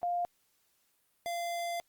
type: tone pair in turn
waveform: sine / square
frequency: 702 / 688.7 Hz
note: F5 / F5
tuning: +9 / -24 cents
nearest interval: unison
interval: 33 cents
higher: first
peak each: -29 / -34 dBFS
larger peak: first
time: 0.03-0.25 / 1.26-1.8 s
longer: second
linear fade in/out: 0 ms
effects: white hiss -73 dBFS RMS until 1.88 s + Opus 48 kbps